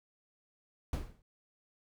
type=noise with exponential decay; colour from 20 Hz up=brown; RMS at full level=-30 dBFS; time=0.93-1.22 s; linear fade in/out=2 ms; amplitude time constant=62 ms; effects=none